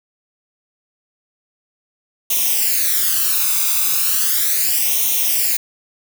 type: noise with flanger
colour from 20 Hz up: blue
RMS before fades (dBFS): -17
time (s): 2.3-5.57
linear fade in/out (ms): 5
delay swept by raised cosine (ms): 0.32 to 0.82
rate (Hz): 0.36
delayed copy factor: +0.75
effects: none